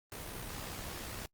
pink noise with amplitude modulation, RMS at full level -41 dBFS, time 0.12-1.26 s, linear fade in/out 0 ms, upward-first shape sine, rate 65.7 Hz, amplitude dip 45%, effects noise-tail reverb RT60 0.1 s tail -26 dB re dry + Opus 32 kbps

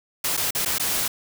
white noise with dropouts, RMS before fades -24 dBFS, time 0.24-1.08 s, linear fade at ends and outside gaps 5 ms, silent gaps 0.368-0.374 / 0.508-0.549 / 0.65-0.658 / 0.783-0.797 s, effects none

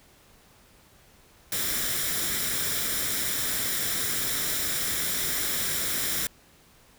white noise with comb filter, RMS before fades -28 dBFS, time 1.52-6.27 s, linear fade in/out 2 ms, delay 0.55 ms, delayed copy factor +0.55, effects pink hiss -57 dBFS RMS until 6.98 s

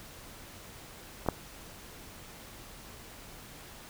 clicks, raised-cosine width 1 ms, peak -24 / -11 dBFS, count 2, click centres 1.263 / 1.287 s, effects pink hiss -49 dBFS RMS until 3.89 s

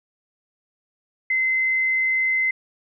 sine tone, 2059 Hz, C7, 28 cents flat, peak -18 dBFS, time 1.3-2.51 s, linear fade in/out 5 ms, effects none

